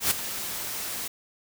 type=noise with ADSR envelope; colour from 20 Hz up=white; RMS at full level=-21 dBFS; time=0-1.08 s; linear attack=110 ms; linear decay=8 ms; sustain=-12 dB; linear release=7 ms; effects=none